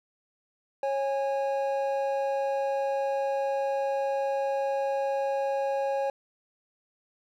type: tone pair together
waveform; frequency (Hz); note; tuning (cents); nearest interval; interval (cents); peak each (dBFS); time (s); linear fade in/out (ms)
triangle; 547.9 / 823; C#5 / G#5; -20 / -16; perfect fifth; 704; -25 / -29; 0.83-6.1; 2
effects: none